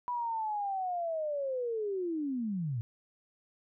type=linear sweep; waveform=sine; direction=down; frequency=987.8 to 107.5 Hz; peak=-31 dBFS; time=0.08-2.81 s; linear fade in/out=0 ms; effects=none